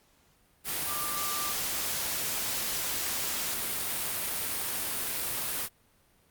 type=tone in noise; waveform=sine; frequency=1183 Hz; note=D6; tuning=12 cents sharp; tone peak=-36 dBFS; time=0.86-1.56 s; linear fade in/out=50 ms; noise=white; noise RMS=-32 dBFS; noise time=0.64-5.69 s; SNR=-7 dB; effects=pink hiss -65 dBFS RMS until 6.3 s + Opus 48 kbps